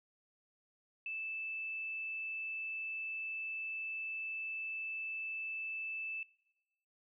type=tone; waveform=sine; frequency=2634 Hz; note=E7; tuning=2 cents flat; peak=-38 dBFS; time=1.06-6.23 s; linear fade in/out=2 ms; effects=noise-tail reverb RT60 1.0 s tail -22 dB re dry